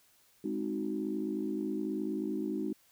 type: chord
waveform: sine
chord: Ab dominant seventh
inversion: none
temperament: equal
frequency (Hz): 207.7 / 261.6 / 311.1 / 370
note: Ab3 / C4 / Eb4 / Gb4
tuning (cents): 0 / 0 / 0 / 0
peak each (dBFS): -37 / -39 / -35 / -38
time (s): 0.44-2.73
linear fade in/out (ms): 5
effects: tanh soft clip ceiling -21 dBFS + white hiss -66 dBFS RMS until 2.91 s